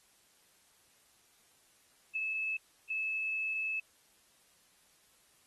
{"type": "tone bursts at uneven times", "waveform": "sine", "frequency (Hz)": 2605, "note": "E7", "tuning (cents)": -21, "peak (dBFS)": -32, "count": 2, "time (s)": [[2.15, 2.57], [2.9, 3.8]], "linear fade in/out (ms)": 5, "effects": ["white hiss -67 dBFS RMS until 5.46 s", "AAC 32 kbps"]}